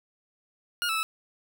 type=tone with pitch steps; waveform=20% pulse; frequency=1425 / 1313 / 1306 Hz; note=F6 / E6 / E6; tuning=+34 / -7 / -17 cents; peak=-21 dBFS; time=0.82-1.03 s; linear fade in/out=0 ms; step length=70 ms; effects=none